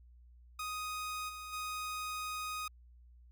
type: tone with level steps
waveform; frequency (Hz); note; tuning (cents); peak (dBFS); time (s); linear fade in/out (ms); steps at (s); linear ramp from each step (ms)
sawtooth; 1248; D#6; +5; -34 / -40 / -34; 0.59-2.68; 5; 1.28 / 1.52; 20
effects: added 60 Hz sine -56 dBFS peak until 3.31 s